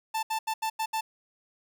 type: tone bursts at uneven times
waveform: 45% pulse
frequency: 884 Hz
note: A5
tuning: 8 cents sharp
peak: -27 dBFS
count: 6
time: 0.14-0.23 / 0.3-0.39 / 0.47-0.54 / 0.62-0.7 / 0.79-0.86 / 0.93-1.01 s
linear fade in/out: 10 ms
effects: none